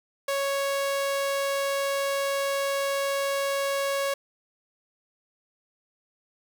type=tone; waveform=sawtooth; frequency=554.4 Hz; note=C#5; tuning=in tune; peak=-21 dBFS; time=0.28-4.14 s; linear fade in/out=5 ms; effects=none